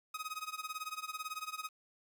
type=tone with tremolo; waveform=sawtooth; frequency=1259 Hz; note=D#6; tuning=20 cents sharp; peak=-33 dBFS; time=0.14-1.69 s; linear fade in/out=5 ms; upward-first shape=sine; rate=18 Hz; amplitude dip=90%; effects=10-bit